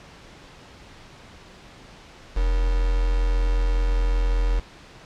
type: tone with quantisation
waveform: sine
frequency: 42.63 Hz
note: F1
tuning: 41 cents flat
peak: -18 dBFS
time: 2.36-4.6 s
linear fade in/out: 10 ms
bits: 5
effects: pink hiss -46 dBFS RMS until 5.05 s + low-pass 5000 Hz 12 dB/octave